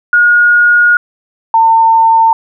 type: tone pair in turn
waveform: sine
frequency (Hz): 1438 / 903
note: F#6 / A5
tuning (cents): -50 / +45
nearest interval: minor sixth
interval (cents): 805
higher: first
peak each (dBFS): -4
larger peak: neither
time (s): 0.13-0.97 / 1.54-2.33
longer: first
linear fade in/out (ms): 2
effects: none